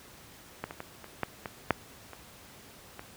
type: clicks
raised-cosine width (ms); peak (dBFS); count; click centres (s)
0.5; -18 / -24 / -22 / -28 / -13 / -20 / -7 / -28 / -25; 9; 0.64 / 0.709 / 0.804 / 1.043 / 1.233 / 1.458 / 1.707 / 2.133 / 2.994
effects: pink hiss -52 dBFS RMS until 3.16 s + high-pass 60 Hz 12 dB/octave